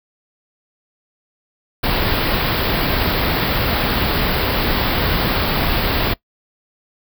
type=band-stop noise; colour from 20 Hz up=pink; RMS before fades=-18 dBFS; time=1.83-6.14 s; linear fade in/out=10 ms; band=5000 to 13000 Hz; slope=96 dB/octave; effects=noise-tail reverb RT60 0.1 s tail -21 dB re dry